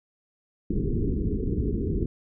pink low-pass noise, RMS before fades -26 dBFS, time 0.7-2.06 s, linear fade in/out 5 ms, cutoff 440 Hz, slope 96 dB/octave, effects none

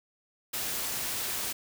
white noise, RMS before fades -33 dBFS, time 0.53-1.53 s, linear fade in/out 10 ms, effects none

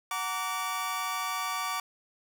sawtooth chord, Gb augmented, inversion none, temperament just, 740 / 925 / 1156.2 Hz, Gb5 / Bb5 / D6, 0 / -14 / -27 cents, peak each -34 / -34 / -28 dBFS, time 0.11-1.8 s, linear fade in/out 2 ms, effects none

